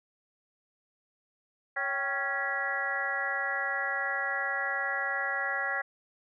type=harmonic tone with a mistuned harmonic; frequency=277.2 Hz; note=C#4; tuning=in tune; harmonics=2 / 3 / 4 / 5 / 6 / 7; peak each=-40 / -37 / -41 / -37 / -33 / -33 dBFS; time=1.76-5.82 s; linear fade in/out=10 ms; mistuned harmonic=3; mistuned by=-100 cents; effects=none